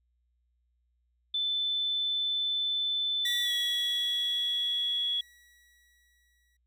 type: tone with pitch glide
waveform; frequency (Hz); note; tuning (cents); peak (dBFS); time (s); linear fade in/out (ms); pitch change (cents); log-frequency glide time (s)
sine; 3520 to 3357; A7 to G#7; 0 to +18; -27; 1.34-5.21; 5; -82; 3.42-3.51
type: tone with exponential decay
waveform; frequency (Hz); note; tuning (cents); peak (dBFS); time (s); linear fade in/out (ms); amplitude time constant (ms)
sawtooth; 1930; B6; -40; -28; 3.25-6.57; 5; 720
effects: added 60 Hz sine -70 dBFS peak until 6.66 s

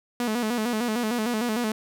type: tone with vibrato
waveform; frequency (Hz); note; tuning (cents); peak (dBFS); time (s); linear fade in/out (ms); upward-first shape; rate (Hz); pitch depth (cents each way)
sawtooth; 228.8; A#3; -32; -20; 0.2-1.72; 2; square; 6.6; 100
effects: none

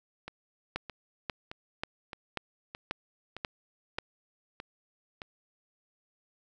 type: two click trains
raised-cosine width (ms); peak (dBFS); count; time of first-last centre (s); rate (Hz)
0.3; -16 / -24; 7 / 9; 0.76-3.986 / 0.28-5.218; 1.86 / 1.62
effects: none

